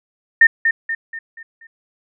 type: tone with echo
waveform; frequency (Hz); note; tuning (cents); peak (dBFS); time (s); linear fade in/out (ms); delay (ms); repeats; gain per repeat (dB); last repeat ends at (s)
sine; 1819; A#6; -43; -5; 0.41-0.47; 5; 240; 5; -7; 1.67
effects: none